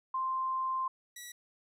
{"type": "tone pair in turn", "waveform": ["sine", "10% pulse"], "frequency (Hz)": [1046.5, 1941.6], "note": ["C6", "B6"], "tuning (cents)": [0, -30], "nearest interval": "major seventh", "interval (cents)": 1070, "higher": "second", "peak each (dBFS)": [-30, -35], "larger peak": "first", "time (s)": [[0.14, 0.88], [1.16, 1.32]], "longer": "first", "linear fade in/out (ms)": 5, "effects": []}